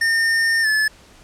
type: tone with pitch glide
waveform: square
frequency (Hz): 1819 to 1729.8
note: A#6 to A6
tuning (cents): -43 to -30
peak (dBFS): -16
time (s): 0.01-0.88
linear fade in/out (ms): 5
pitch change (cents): -87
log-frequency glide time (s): 0.62-0.67
effects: pink hiss -48 dBFS RMS until 1.23 s + low-pass 9000 Hz 12 dB/octave